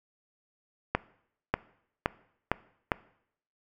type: accelerating click train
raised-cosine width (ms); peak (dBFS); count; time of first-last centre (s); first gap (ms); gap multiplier
0.5; -9; 5; 0.95-2.918; 590; 0.88
effects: noise-tail reverb RT60 0.7 s tail -20 dB re dry